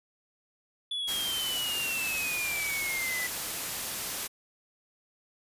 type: exponential sweep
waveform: triangle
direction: down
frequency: 3451 to 1975.5 Hz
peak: -29 dBFS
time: 0.91-3.27 s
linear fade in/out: 5 ms
type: noise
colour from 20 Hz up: white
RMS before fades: -34 dBFS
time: 1.07-4.28 s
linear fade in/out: 20 ms
effects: resampled to 32000 Hz